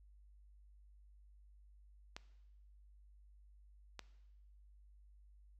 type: clicks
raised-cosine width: 0.2 ms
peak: -28 dBFS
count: 2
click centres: 2.165 / 3.993 s
effects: noise-tail reverb RT60 1.0 s tail -17 dB re dry + added 50 Hz sine -60 dBFS peak until 5.59 s